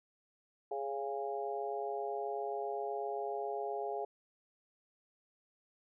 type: harmonic tone with a mistuned harmonic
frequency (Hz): 138.59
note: C#3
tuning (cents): 0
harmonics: 3 / 4 / 5 / 6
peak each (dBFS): -39 / -44 / -40 / -42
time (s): 0.71-4.05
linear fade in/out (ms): 5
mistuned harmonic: 6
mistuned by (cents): -23
effects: none